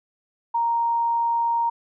sine tone, 932.3 Hz, A#5, in tune, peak -19 dBFS, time 0.54-1.7 s, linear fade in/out 10 ms, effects none

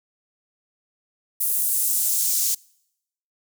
white noise with high-pass filter sweep, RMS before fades -22 dBFS, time 1.4-2.55 s, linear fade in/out 10 ms, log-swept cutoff 11000 to 5900 Hz, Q 1.3, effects noise-tail reverb RT60 0.8 s tail -26 dB re dry

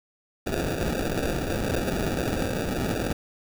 blue noise with sample-and-hold, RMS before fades -27 dBFS, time 0.46-3.13 s, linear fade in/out 10 ms, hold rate 1050 Hz, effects none

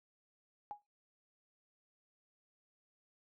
sine tone with exponential decay, 827 Hz, G#5, 8 cents flat, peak -37 dBFS, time 0.71-0.82 s, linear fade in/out 0 ms, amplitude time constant 22 ms, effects noise-tail reverb RT60 0.2 s tail -19 dB re dry

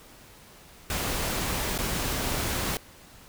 pink noise with dropouts, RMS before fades -29 dBFS, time 0.9-2.77 s, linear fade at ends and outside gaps 1 ms, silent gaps 1.779-1.787 s, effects pink hiss -51 dBFS RMS until 3.28 s

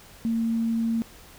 sine tone, 228.1 Hz, A#3, 37 cents flat, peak -22 dBFS, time 0.25-1.02 s, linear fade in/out 0 ms, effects pink hiss -49 dBFS RMS until 1.38 s

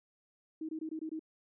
sine tone bursts, 316.4 Hz, D#4, 29 cents sharp, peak -36 dBFS, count 6, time 0.61-1.194 s, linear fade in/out 5 ms, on 79 ms, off 22 ms, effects none

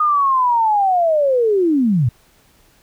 sine linear sweep, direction down, 1239 to 107.4 Hz, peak -12 dBFS, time 0-2.09 s, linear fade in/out 5 ms, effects pink hiss -54 dBFS RMS until 2.82 s

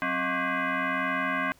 sine tone with frequency modulation, 264.6 Hz, C4, 20 cents sharp, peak -25 dBFS, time 0.02-1.52 s, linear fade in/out 0 ms, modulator 448 Hz, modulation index 4.3, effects pink hiss -59 dBFS RMS until 1.59 s

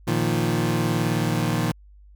25% pulse chord, Bb suspended fourth, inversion none, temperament equal, 116.54 / 155.56 / 174.61 Hz, Bb2 / Eb3 / F3, 0 / 0 / 0 cents, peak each -21 / -21 / -23 dBFS, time 0.07-1.72 s, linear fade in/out 10 ms, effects added 50 Hz sine -46 dBFS peak until 2.15 s

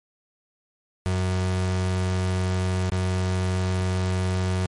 35% pulse tone with dropouts, 92.4 Hz, F#2, 2 cents flat, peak -20 dBFS, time 1.06-4.66 s, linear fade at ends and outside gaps 0 ms, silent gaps 2.899-2.92 s, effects MP3 48 kbps

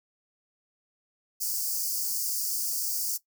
white high-pass noise, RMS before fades -30 dBFS, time 1.4-3.18 s, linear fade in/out 20 ms, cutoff 4600 Hz, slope 96 dB/octave, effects noise-tail reverb RT60 0.1 s tail -17 dB re dry

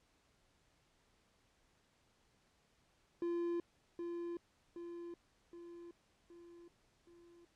triangle tone with echo, 343.7 Hz, F4, 28 cents flat, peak -33 dBFS, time 3.22-3.6 s, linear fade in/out 2 ms, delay 770 ms, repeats 5, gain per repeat -5 dB, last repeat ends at 7.45 s, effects pink hiss -74 dBFS RMS until 7.55 s + low-pass 8000 Hz 12 dB/octave

